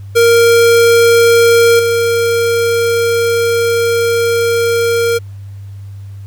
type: tone with level steps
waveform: square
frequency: 466.2 Hz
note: A#4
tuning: in tune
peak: -6 / -11 dBFS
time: 0.15-5.19 s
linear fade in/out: 20 ms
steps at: 1.79 s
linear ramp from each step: 5 ms
effects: added 99 Hz sine -26 dBFS peak until 6.26 s + pink hiss -51 dBFS RMS until 6.26 s